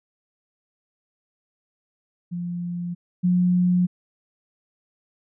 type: tone pair in turn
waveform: sine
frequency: 174.61 / 179.21 Hz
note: F3 / F3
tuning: 0 / +45 cents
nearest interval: unison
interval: 45 cents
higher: second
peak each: -26 / -16 dBFS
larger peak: second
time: 2.31-2.95 / 3.23-3.87 s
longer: neither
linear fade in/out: 20 ms
effects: none